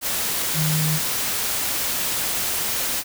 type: tone in noise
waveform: sine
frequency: 155.56 Hz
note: D#3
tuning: in tune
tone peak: -20 dBFS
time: 0.54-1 s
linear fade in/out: 50 ms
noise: white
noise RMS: -24 dBFS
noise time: 0.01-3.04 s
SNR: +1 dB
effects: none